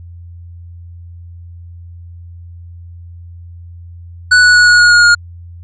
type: tone with pitch steps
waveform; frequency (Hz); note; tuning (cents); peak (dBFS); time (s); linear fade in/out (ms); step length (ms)
square; 1480 / 1470.6 / 1461.3 / 1452.1 / 1442.9 / 1433.7 / 1424.6; F#6 / F#6 / F#6 / F#6 / F#6 / F6 / F6; 0 / -11 / -22 / -33 / -44 / +45 / +34; -5; 4.31-5.15; 10; 120
effects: added 86 Hz sine -30 dBFS peak until 5.63 s + resampled to 16000 Hz